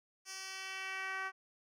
10% pulse tone with band-pass filter sweep, 381.9 Hz, G4, 45 cents flat, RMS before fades -42 dBFS, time 0.25-1.32 s, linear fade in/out 50 ms, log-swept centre 6100 to 1400 Hz, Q 1.4, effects none

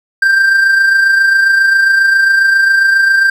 triangle tone with amplitude modulation, 1578 Hz, G6, 11 cents sharp, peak -3 dBFS, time 0.22-3.3 s, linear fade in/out 5 ms, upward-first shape sine, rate 27.4 Hz, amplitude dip 40%, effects none

